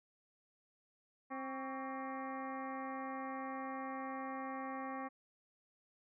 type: harmonic tone with a mistuned harmonic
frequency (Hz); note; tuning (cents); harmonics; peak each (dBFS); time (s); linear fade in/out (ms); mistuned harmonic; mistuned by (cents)
264.8; C4; +21; 1 / 2 / 3 / 4 / 5 / 6 / 7 / 8 / 9; -45 / -49 / -46 / -46 / -57 / -60 / -52 / -57 / -63; 1.3-5.09; 20; 4; +100
effects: none